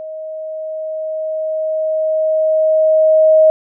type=tone with level ramp; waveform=sine; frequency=629 Hz; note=D#5; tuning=19 cents sharp; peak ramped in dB=-25 to -5 dBFS; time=0-3.5 s; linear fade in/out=0 ms; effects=none